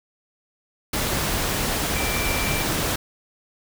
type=tone in noise; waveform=sine; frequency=2349 Hz; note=D7; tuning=in tune; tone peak=-29 dBFS; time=1.96-2.63 s; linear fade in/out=5 ms; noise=pink; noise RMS=-24 dBFS; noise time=0.93-2.96 s; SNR=-8 dB; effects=none